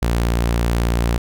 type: tone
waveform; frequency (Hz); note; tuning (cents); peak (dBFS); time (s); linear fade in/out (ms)
sawtooth; 58.27; A#1; 0; -12; 0.02-1.18; 5
effects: none